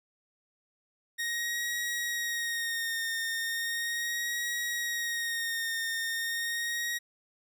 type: tone with vibrato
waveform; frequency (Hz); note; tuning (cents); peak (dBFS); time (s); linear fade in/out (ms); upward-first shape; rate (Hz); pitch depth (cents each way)
sawtooth; 1864.7; A#6; 0; -27; 1.18-6.99; 20; sine; 0.37; 33
effects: none